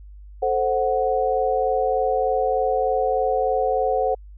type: chord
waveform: sine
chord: F# diminished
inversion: first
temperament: equal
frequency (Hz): 440 / 523.3 / 740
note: A4 / C5 / F#5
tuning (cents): 0 / 0 / 0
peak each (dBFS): -24 / -22 / -22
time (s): 0.42-4.15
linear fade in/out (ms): 10
effects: added 50 Hz sine -39 dBFS peak until 4.37 s